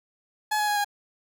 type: tone with pitch steps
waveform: 30% pulse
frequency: 850 / 839.8 / 829.6 / 819.6 Hz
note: G#5 / G#5 / G#5 / G#5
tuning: +40 / +19 / -2 / -23 cents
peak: -20 dBFS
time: 0.51-0.846 s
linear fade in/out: 10 ms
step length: 84 ms
effects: none